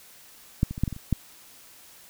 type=clicks; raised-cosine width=5 ms; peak=-8 / -20 / -22 / -9 / -16 / -21 / -28 / -9 dBFS; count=8; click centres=0.631 / 0.71 / 0.779 / 0.836 / 0.878 / 0.927 / 0.964 / 1.127 s; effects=white hiss -51 dBFS RMS until 2.09 s